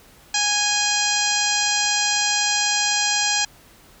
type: harmonic tone with a mistuned harmonic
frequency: 828 Hz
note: G#5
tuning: 5 cents flat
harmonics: 1 / 2 / 3 / 4 / 5 / 6 / 7 / 8 / 9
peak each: -27 / -27 / -27 / -27 / -27 / -27 / -27 / -27 / -27 dBFS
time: 0.34-3.45 s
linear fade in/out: 5 ms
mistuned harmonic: 4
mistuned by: -50 cents
effects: pink hiss -50 dBFS RMS until 4 s